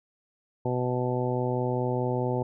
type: harmonic tone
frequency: 124.8 Hz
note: B2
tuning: 19 cents sharp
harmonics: 1 / 2 / 3 / 4 / 5 / 6 / 7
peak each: -29 / -33 / -31 / -32 / -36 / -39 / -35 dBFS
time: 0.65-2.43 s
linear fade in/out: 5 ms
effects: none